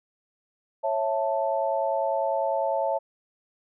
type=chord; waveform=sine; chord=A major; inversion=first; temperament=just; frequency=550 / 660 / 880 Hz; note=C#5 / E5 / A5; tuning=-14 / +2 / 0 cents; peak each=-27 / -27 / -28 dBFS; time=0.83-2.99 s; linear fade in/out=20 ms; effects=none